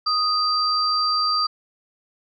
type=tone pair together; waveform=sine; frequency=1244.5 / 4699 Hz; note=D#6 / D8; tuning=0 / 0 cents; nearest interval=octave + major seventh; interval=2300 cents; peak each=-21 dBFS; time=0.06-1.47 s; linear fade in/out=10 ms; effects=none